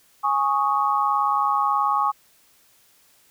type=chord; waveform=sine; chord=Ab suspended fourth; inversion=none; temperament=just; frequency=830.6 / 1107.5 / 1245.9 Hz; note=Ab5 / Db6 / Eb6; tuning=0 / -2 / +2 cents; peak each=-23 / -21 / -25 dBFS; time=0.23-2.12 s; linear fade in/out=20 ms; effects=white hiss -58 dBFS RMS until 3.3 s